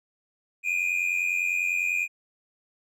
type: tone pair together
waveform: triangle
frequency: 2399 / 2489 Hz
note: D7 / D#7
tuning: +36 / 0 cents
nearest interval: minor second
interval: 64 cents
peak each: -25 dBFS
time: 0.63-2.08 s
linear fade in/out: 50 ms
effects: none